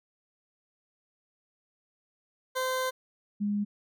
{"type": "tone pair in turn", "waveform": ["20% pulse", "sine"], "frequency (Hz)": [516, 205.5], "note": ["C5", "G#3"], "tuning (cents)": [-24, -18], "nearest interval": "octave + major third", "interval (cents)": 1594, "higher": "first", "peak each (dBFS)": [-23, -26], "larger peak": "first", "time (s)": [[2.55, 2.91], [3.4, 3.65]], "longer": "first", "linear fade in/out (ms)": 20, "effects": []}